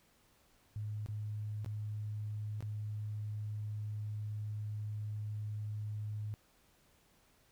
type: tone with dropouts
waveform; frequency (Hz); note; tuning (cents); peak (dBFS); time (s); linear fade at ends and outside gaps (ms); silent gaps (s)
sine; 105.8; G#2; +33; -37; 0.76-6.34; 0; 1.061-1.086 / 1.646-1.661 / 2.606-2.625
effects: pink hiss -69 dBFS RMS until 7.51 s